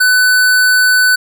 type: tone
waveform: square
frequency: 1500 Hz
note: F#6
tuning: 23 cents sharp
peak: -8 dBFS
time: 0-1.16 s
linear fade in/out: 10 ms
effects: none